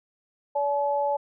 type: tone pair together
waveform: sine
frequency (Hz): 572 / 857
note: D5 / A5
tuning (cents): -46 / -46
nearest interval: perfect fifth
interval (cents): 700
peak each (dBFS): -25 / -25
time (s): 0.55-1.17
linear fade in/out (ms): 10
effects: none